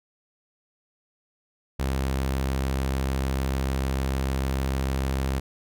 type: tone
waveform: sawtooth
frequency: 66.7 Hz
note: C2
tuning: 34 cents sharp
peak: -20 dBFS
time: 1.79-5.4 s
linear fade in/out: 10 ms
effects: none